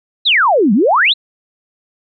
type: exponential two-way sweep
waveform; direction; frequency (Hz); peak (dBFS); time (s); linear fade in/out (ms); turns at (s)
sine; down then up; 4200 to 186.1 to 4200; -8; 0.25-1.14; 20; 0.73
effects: none